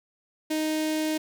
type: tone with notch filter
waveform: sawtooth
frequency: 311.1 Hz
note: D#4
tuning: in tune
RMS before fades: -27 dBFS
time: 0.5-1.18 s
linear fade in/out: 10 ms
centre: 1200 Hz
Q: 1.3
effects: none